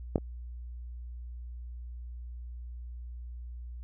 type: clicks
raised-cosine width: 2 ms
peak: -11 / -24 dBFS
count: 2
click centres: 0.158 / 0.181 s
effects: added 60 Hz sine -39 dBFS peak until 3.83 s